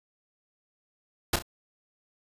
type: noise with echo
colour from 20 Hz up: pink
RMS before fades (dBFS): -23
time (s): 1.33-1.36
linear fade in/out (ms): 5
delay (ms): 32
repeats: 2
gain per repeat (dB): -9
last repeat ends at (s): 1.424
effects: resampled to 32000 Hz